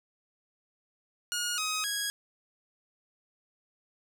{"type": "tone with pitch steps", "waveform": "10% pulse", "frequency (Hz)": [1436, 1261, 1654], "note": ["F6", "D#6", "G#6"], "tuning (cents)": [48, 23, -8], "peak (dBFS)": -21, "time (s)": [1.32, 2.1], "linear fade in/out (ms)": 0, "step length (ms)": 260, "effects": []}